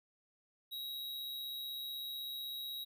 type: tone with amplitude modulation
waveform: square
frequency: 3835 Hz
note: A#7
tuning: 48 cents sharp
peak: -39 dBFS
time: 0.71-2.85 s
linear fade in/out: 20 ms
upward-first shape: sine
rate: 136 Hz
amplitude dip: 45%
effects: none